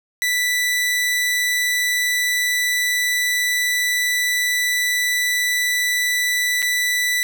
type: tone with dropouts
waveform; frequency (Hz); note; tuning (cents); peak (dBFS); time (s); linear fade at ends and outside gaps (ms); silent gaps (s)
sawtooth; 1975.5; B6; 0; -14; 0.22-7.23; 0; 6.62-6.626
effects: none